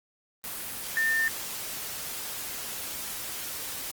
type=tone in noise; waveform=sine; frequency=1800 Hz; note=A6; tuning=39 cents sharp; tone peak=-23 dBFS; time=0.97-1.28 s; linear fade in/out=0 ms; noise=white; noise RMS=-36 dBFS; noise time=0.44-3.91 s; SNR=+10 dB; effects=Opus 24 kbps